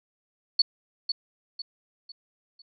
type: tone with echo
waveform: sine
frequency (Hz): 4435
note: C#8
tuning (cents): 0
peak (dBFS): -16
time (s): 0.59-0.62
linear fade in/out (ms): 5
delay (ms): 500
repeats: 4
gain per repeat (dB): -8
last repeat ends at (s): 2.62
effects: none